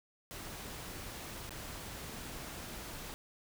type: noise with dropouts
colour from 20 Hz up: pink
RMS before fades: -45 dBFS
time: 0.31-3.14 s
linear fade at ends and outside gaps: 0 ms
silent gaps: 1.493-1.507 s
effects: none